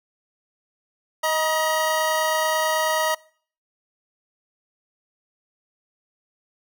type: tone pair together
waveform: 25% pulse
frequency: 627.6 / 956 Hz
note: D#5 / A#5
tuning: +15 / +43 cents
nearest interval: perfect fifth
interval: 728 cents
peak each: -19 dBFS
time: 1.23-3.15 s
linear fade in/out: 10 ms
effects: noise-tail reverb RT60 0.5 s tail -23 dB re dry